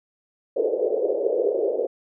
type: band-pass noise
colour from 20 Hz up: pink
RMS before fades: -23 dBFS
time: 0.56-1.87 s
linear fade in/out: 10 ms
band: 400 to 540 Hz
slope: 48 dB/octave
effects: none